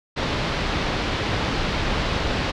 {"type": "low-pass noise", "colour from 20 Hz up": "pink", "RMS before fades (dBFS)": -24, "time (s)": [0.16, 2.52], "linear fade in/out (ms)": 20, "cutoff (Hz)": 4500, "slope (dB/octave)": 24, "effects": []}